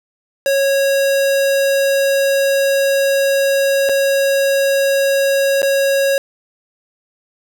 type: tone with dropouts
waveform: square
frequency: 550 Hz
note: C#5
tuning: 14 cents flat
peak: -13 dBFS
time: 0.46-6.18 s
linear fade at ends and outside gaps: 1 ms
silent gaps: 3.89-3.894 / 5.619-5.629 s
effects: none